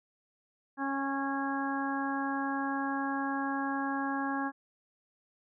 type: harmonic tone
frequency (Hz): 274.7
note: C#4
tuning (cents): -16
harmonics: 1 / 2 / 3 / 4 / 5 / 6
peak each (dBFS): -33 / -45 / -36 / -38 / -44 / -38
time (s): 0.77-4.52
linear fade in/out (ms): 50
effects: none